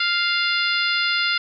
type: harmonic tone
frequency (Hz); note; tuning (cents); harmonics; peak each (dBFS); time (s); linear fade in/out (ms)
698.5; F5; 0; 2 / 3 / 4 / 5 / 6 / 7; -23 / -25 / -26 / -27 / -28 / -28; 0-1.38; 5
effects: none